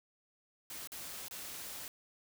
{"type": "noise with dropouts", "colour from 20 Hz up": "white", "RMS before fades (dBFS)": -45, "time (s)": [0.7, 1.88], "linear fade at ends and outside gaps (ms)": 1, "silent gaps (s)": [[0.873, 0.919], [1.283, 1.31]], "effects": []}